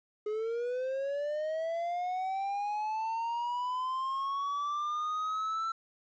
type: linear sweep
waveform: triangle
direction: up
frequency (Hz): 418.3 to 1341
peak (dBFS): -29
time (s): 0.26-5.72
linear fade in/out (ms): 5
effects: resampled to 16000 Hz + 11-bit